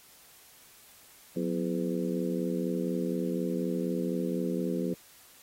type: harmonic tone with a mistuned harmonic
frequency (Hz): 84.1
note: E2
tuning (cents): +35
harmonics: 2 / 3 / 4 / 5 / 6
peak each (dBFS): -32 / -34 / -35 / -36 / -37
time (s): 1.36-4.94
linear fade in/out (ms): 5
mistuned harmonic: 2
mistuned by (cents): +130
effects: white hiss -56 dBFS RMS until 5.42 s + AAC 48 kbps